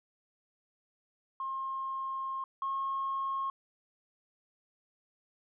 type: tone pair in turn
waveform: sine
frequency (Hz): 1068 / 1082.3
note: C6 / C#6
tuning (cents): +35 / -42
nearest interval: unison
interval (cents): 23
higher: second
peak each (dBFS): -33 / -30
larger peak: second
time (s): 1.4-2.44 / 2.62-3.5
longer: first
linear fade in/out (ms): 2
effects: tanh soft clip ceiling -26 dBFS